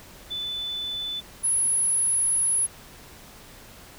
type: tone pair in turn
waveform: sine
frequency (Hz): 3500 / 10515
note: A7 / E9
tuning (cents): -10 / -5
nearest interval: octave + perfect fifth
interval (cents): 1905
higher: second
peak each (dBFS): -28 / -20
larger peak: second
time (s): 0.3-1.21 / 1.43-2.67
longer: second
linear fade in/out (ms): 20
effects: pink hiss -47 dBFS RMS until 3.98 s